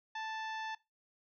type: harmonic tone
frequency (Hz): 880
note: A5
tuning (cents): 0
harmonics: 1 / 2 / 3 / 4 / 5 / 6 / 7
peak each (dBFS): -40 / -43 / -51 / -50 / -58 / -60 / -61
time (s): 0.15-0.75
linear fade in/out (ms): 5
effects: noise-tail reverb RT60 0.2 s tail -19 dB re dry